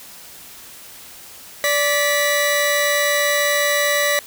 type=tone pair together; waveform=sawtooth; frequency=582 / 1961.8 Hz; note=D5 / B6; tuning=-16 / -12 cents; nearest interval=octave + major sixth; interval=2104 cents; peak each=-15 dBFS; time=1.64-4.19 s; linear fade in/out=0 ms; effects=white hiss -40 dBFS RMS until 4.26 s